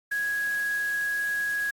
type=tone in noise; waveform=sine; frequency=1661.2 Hz; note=G#6; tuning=in tune; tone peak=-25 dBFS; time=0.11-1.71 s; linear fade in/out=10 ms; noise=white; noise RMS=-43 dBFS; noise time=0.11-1.71 s; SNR=+15 dB; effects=AAC 64 kbps